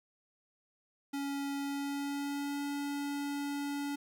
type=tone with pitch glide; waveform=square; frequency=280 to 285.1 Hz; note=C#4 to C#4; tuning=+18 to +49 cents; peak=-35 dBFS; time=1.13-3.96 s; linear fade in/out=10 ms; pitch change=+31 cents; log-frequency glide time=1.55-2.62 s; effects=12-bit